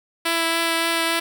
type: tone with vibrato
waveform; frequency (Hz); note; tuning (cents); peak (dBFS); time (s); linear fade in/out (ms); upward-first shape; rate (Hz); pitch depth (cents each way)
5% pulse; 331.7; E4; +11; -8; 0.25-1.2; 10; triangle; 3.5; 12
effects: none